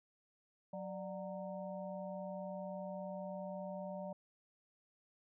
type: harmonic tone with a mistuned harmonic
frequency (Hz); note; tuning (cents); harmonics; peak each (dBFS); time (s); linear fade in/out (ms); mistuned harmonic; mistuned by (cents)
185; F#3; 0; 1 / 3 / 4 / 5; -46 / -44 / -52 / -53; 0.73-4.13; 5; 3; +110
effects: none